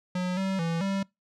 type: tone with pitch steps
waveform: square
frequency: 181.4 / 192 / 166.4 / 195.3 Hz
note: F#3 / G3 / E3 / G3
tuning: -34 / -36 / +17 / -6 cents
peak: -27 dBFS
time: 0.15-1.03 s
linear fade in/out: 5 ms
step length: 220 ms
effects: noise-tail reverb RT60 0.2 s tail -25 dB re dry + low-pass 6000 Hz 12 dB/octave